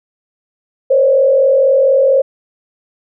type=tone with frequency modulation; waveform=sine; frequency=539 Hz; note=C#5; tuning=49 cents flat; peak=-7 dBFS; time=0.9-2.22 s; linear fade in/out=10 ms; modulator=44.2 Hz; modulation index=0.8; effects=none